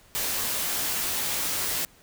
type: noise with comb filter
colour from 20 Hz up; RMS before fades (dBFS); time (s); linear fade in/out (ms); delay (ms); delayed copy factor
white; -28; 0.15-1.85; 0; 16; -0.55
effects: pink hiss -56 dBFS RMS until 2.02 s